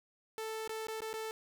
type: tone with dropouts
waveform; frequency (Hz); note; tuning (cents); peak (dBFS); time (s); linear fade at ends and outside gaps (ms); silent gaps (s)
sawtooth; 440.8; A4; +3; -34; 0.38-1.31; 0; 0.676-0.694 / 0.869-0.884 / 1.005-1.019 / 1.13-1.139
effects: none